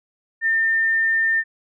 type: tone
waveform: sine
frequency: 1805 Hz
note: A6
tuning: 44 cents sharp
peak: -16 dBFS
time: 0.41-1.44 s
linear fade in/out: 50 ms
effects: none